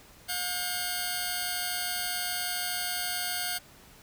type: tone cluster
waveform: 10% pulse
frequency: 717 / 1593 / 4453 Hz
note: F5 / G6 / C#8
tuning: +45 / +27 / +7 cents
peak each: -26 / -27 / -27 dBFS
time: 0.28-3.59 s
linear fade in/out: 20 ms
effects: pink hiss -54 dBFS RMS until 4.02 s

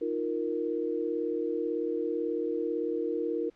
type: chord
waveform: sine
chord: Eb suspended second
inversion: none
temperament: equal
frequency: 311.1 / 349.2 / 466.2 Hz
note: Eb4 / F4 / Bb4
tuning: 0 / 0 / 0 cents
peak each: -34 / -33 / -31 dBFS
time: 0.01-3.5 s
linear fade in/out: 10 ms
effects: pink hiss -66 dBFS RMS until 3.55 s + low-pass 4000 Hz 12 dB/octave

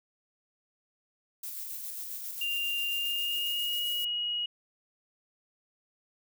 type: noise with tremolo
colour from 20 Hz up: violet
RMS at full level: -38 dBFS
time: 1.43-4.05 s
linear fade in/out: 5 ms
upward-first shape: square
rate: 7.4 Hz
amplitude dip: 25%
type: tone with pitch glide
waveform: sine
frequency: 2794 to 2896 Hz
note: F7 to F#7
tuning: 0 to -38 cents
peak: -29 dBFS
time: 2.41-4.46 s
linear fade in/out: 5 ms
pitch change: +62 cents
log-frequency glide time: 2.91-3.88 s
effects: none

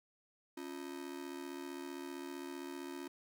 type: ring-modulated tone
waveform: 45% pulse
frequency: 313 Hz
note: D#4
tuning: 10 cents sharp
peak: -40 dBFS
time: 0.57-3.08 s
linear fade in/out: 5 ms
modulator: 37.7 Hz
effects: 13-bit

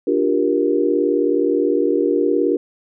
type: chord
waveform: sine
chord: G minor seventh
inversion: second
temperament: just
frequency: 294 / 352.8 / 392 / 470.4 Hz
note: D4 / F4 / G4 / Bb4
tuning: +2 / +18 / 0 / +16 cents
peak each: -20 dBFS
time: 0.07-2.57 s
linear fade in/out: 5 ms
effects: none

